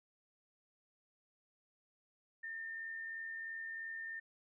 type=tone with amplitude modulation; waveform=sine; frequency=1810 Hz; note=A6; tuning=48 cents sharp; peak=-40 dBFS; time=2.43-4.2 s; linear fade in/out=10 ms; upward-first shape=sine; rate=83 Hz; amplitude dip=35%; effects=none